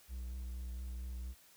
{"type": "tone with vibrato", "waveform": "triangle", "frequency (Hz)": 61.74, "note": "B1", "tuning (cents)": 0, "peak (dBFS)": -38, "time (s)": [0.08, 1.35], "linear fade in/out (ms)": 50, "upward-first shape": "sine", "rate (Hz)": 4.3, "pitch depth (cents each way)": 29, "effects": ["white hiss -63 dBFS RMS until 1.56 s"]}